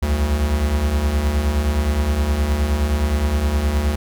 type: beating tone pair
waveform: square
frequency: 64.4 / 74 Hz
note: C2 / D2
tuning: -27 / +14 cents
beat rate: 9.6 Hz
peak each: -24 / -18 dBFS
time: 0.02-3.96 s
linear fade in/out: 10 ms
effects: none